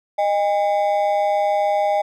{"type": "ring-modulated tone", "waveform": "triangle", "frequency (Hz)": 713, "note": "F5", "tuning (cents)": 36, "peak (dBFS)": -11, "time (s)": [0.18, 2.02], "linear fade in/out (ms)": 10, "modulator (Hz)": 96.6, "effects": []}